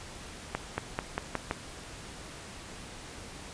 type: accelerating click train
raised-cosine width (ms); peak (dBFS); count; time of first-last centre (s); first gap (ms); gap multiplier
0.5; -14; 6; 0.55-1.511; 230; 0.91
effects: pink hiss -45 dBFS RMS until 3.53 s + resampled to 22050 Hz